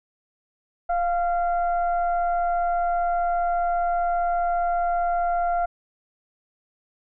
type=tone with frequency modulation; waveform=sine; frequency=698.5 Hz; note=F5; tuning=in tune; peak=-20 dBFS; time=0.89-5.66 s; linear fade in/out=10 ms; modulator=681 Hz; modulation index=0.51; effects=none